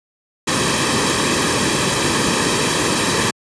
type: noise with comb filter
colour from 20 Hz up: pink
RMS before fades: -17 dBFS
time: 0.47-3.31 s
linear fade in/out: 10 ms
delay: 1.4 ms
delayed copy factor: -0.6
effects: high-pass 100 Hz 12 dB/octave + resampled to 22050 Hz